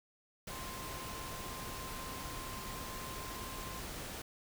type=tone in noise; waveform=sine; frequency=1046.5 Hz; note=C6; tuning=in tune; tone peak=-48 dBFS; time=0.5-3.8 s; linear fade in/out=5 ms; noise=pink; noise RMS=-44 dBFS; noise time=0.47-4.22 s; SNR=-7 dB; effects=none